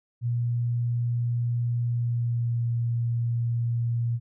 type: tone with pitch glide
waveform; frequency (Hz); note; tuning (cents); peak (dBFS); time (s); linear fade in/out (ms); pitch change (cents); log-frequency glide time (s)
sine; 119.5 to 117.85; A#2 to A#2; +43 to +19; -23; 0.21-4.2; 50; -24; 1.87-2.65
effects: none